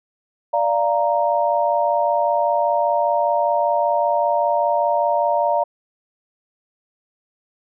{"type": "chord", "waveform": "sine", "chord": "Bb major", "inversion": "first", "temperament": "equal with one note detuned", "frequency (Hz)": [587.3, 692.4, 932.3], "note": ["D5", "F5", "Bb5"], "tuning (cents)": [0, -15, 0], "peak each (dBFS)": -20, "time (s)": [0.53, 5.64], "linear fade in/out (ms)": 10, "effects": []}